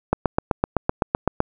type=click train; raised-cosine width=1 ms; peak=-3 dBFS; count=11; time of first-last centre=0.13-1.404 s; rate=7.85 Hz; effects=none